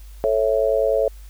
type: chord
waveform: sine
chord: A major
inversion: none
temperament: just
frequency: 440 / 550 / 660 Hz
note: A4 / C#5 / E5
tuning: 0 / -14 / +2 cents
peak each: -21 / -19 / -22 dBFS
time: 0.24-1.08 s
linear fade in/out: 0 ms
effects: added 50 Hz sine -37 dBFS peak until 1.29 s + white hiss -53 dBFS RMS until 1.29 s